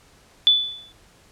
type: tone with exponential decay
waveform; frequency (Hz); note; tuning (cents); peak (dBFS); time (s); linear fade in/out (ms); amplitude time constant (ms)
sine; 3476; A7; -22; -9; 0.47-0.92; 0; 96
effects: pink hiss -54 dBFS RMS until 1.31 s + low-pass 10000 Hz 12 dB/octave